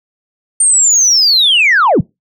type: linear sweep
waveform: sine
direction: down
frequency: 8870 to 98 Hz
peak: -5 dBFS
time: 0.6-2.01 s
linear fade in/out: 5 ms
effects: noise-tail reverb RT60 0.2 s tail -25 dB re dry + tanh soft clip ceiling -3 dBFS